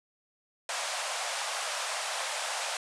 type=band-pass noise; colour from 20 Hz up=pink; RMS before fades=-34 dBFS; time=0.69-2.77 s; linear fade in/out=2 ms; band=570 to 9800 Hz; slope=48 dB/octave; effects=none